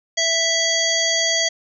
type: harmonic tone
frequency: 659.3 Hz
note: E5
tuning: in tune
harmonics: 1 / 3 / 5 / 7 / 9 / 10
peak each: -25 / -23 / -23 / -23 / -27 / -24 dBFS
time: 0.17-1.49 s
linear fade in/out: 10 ms
effects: none